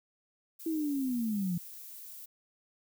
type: noise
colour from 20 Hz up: violet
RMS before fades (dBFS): -47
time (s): 0.59-2.26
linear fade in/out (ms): 10
type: linear sweep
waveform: sine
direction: down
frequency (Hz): 330 to 167.5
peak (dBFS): -29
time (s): 0.66-1.58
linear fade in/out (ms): 5
effects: none